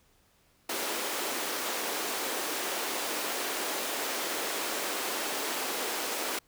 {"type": "high-pass noise", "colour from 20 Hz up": "pink", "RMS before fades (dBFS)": -33, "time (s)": [0.69, 6.39], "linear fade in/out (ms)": 5, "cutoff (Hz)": 310, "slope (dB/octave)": 24, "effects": ["pink hiss -66 dBFS RMS until 6.47 s"]}